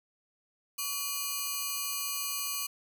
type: ring-modulated tone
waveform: 5% pulse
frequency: 1787 Hz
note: A6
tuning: 26 cents sharp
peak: -18 dBFS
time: 0.78-2.67 s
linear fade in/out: 10 ms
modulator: 656 Hz
effects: none